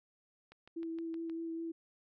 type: click train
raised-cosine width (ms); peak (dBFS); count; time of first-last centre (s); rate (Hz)
0.3; -39; 6; 0.52-1.298; 6.43
type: tone with vibrato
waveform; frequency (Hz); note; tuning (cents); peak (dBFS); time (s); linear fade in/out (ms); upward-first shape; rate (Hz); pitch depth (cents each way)
sine; 329.6; E4; 0; -37; 0.76-1.72; 10; sine; 4.9; 13
effects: none